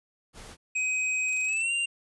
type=noise; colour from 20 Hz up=pink; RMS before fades=-45 dBFS; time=0.33-0.57 s; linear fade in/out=50 ms
type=tone with pitch glide; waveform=square; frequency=2521 to 2781 Hz; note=D#7 to F7; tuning=+22 to -8 cents; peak=-26 dBFS; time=0.75-1.86 s; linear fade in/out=10 ms; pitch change=+170 cents; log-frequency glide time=1.45-1.72 s
type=noise bursts; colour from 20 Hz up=blue; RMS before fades=-45 dBFS; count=9; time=1.28-1.62 s; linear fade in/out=5 ms; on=20 ms; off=20 ms
effects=resampled to 24000 Hz

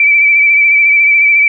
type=tone with vibrato; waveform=sine; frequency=2316 Hz; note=D7; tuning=25 cents flat; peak=-5 dBFS; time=0-1.48 s; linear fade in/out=2 ms; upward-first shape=sine; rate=14 Hz; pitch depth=31 cents each way; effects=none

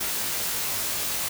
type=noise with comb filter; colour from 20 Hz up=white; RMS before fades=-28 dBFS; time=0-1.29 s; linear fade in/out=10 ms; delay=19 ms; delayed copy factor=+0.95; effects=none

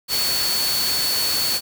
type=tone in noise; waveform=sine; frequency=4435 Hz; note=C#8; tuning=in tune; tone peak=-21 dBFS; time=0.08-1.61 s; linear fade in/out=50 ms; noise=white; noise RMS=-24 dBFS; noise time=0.08-1.61 s; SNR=0 dB; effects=none

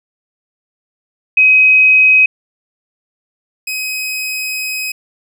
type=tone pair in turn; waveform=sine / sawtooth; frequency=2530 / 2530 Hz; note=D#7 / D#7; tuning=+28 / +28 cents; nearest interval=unison; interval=0 cents; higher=neither; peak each=-5 / -15 dBFS; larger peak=first; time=1.37-2.26 / 3.67-4.92 s; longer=second; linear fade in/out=5 ms; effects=none

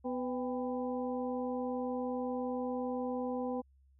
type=harmonic tone with a mistuned harmonic; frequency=250 Hz; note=B3; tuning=21 cents sharp; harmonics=1 / 2 / 3 / 4; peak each=-36 / -37 / -42 / -47 dBFS; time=0.04-3.62 s; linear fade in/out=20 ms; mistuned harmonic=3; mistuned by=+84 cents; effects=added 67 Hz sine -62 dBFS peak until 3.99 s

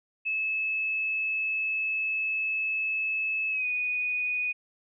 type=tone with pitch glide; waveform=sine; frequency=2600 to 2478 Hz; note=E7 to D#7; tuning=-24 to -8 cents; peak=-26 dBFS; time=0.25-4.53 s; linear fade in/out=20 ms; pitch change=-84 cents; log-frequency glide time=3.5-3.67 s; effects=none

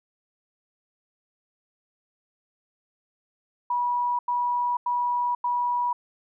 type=tone bursts; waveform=sine; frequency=972 Hz; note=B5; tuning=28 cents flat; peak=-22 dBFS; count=4; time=3.7-5.93 s; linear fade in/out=5 ms; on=490 ms; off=90 ms; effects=none

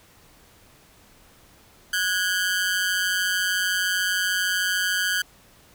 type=ring-modulated tone; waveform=sawtooth; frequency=1554 Hz; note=G6; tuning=16 cents flat; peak=-15 dBFS; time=1.93-5.22 s; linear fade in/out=5 ms; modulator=93.3 Hz; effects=pink hiss -54 dBFS RMS until 5.74 s

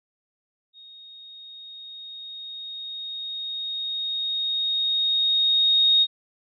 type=tone with level ramp; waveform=sine; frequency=3729 Hz; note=A#7; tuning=in tune; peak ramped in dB=-44 to -14 dBFS; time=0.73-6.07 s; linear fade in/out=50 ms; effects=none

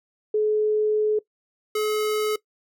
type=tone pair in turn; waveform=sine / square; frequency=426.8 / 426.8 Hz; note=G#4 / G#4; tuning=+47 / +47 cents; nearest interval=unison; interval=0 cents; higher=neither; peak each=-18 / -22 dBFS; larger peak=first; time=0.34-1.19 / 1.75-2.36 s; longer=first; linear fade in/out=5 ms; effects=noise-tail reverb RT60 0.1 s tail -20 dB re dry

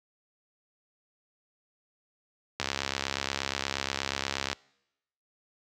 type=click train; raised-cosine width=0.2 ms; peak=-11 dBFS; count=133; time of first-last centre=2.6-4.53 s; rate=68.4 Hz; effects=noise-tail reverb RT60 0.9 s tail -26 dB re dry + high-pass 60 Hz 12 dB/octave

